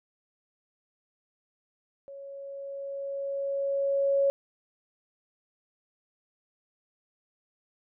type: tone with level ramp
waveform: sine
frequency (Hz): 554.4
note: C#5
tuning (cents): 0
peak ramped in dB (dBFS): -41 to -20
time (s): 2.08-4.3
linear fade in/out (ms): 0
effects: none